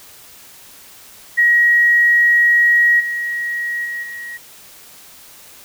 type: tone with level steps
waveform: sine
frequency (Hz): 1900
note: A#6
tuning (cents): +33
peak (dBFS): -9 / -19 / -22 / -27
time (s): 1.37-4.38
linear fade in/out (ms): 20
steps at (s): 2.99 / 3.84 / 4.02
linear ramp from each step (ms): 20
effects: white hiss -42 dBFS RMS until 5.64 s